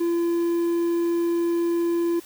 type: tone with quantisation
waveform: triangle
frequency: 340.4 Hz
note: F4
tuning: 44 cents flat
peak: -18 dBFS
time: 0-2.2 s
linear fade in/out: 10 ms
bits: 8
effects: white hiss -47 dBFS RMS until 2.25 s